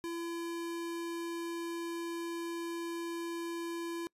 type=tone; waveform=square; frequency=338 Hz; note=E4; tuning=43 cents sharp; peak=-37 dBFS; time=0.04-4.07 s; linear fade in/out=0 ms; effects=noise-tail reverb RT60 0.1 s tail -26 dB re dry + resampled to 32000 Hz